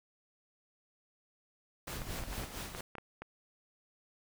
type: noise with tremolo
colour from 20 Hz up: pink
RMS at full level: -41 dBFS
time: 1.87-2.81 s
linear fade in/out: 5 ms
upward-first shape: sine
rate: 4.4 Hz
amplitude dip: 60%
type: clicks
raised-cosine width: 0.5 ms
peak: -28 dBFS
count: 11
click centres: 1.88 / 2.018 / 2.189 / 2.237 / 2.33 / 2.436 / 2.749 / 2.805 / 2.953 / 2.983 / 3.22 s
type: noise bursts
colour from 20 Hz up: brown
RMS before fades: -42 dBFS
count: 5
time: 1.96-2.449 s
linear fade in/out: 10 ms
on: 81 ms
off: 21 ms
effects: none